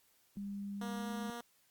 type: tone with pitch glide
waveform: sine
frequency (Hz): 200.6 to 209.4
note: G3 to G#3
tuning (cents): +40 to +15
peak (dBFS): -39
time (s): 0.37-1.3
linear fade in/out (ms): 0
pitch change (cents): +75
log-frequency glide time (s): 0.94-1.08
type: tone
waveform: 10% pulse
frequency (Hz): 237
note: A#3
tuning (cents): +29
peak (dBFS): -34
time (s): 0.81-1.41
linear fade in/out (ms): 5
effects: white hiss -71 dBFS RMS until 1.7 s + Opus 48 kbps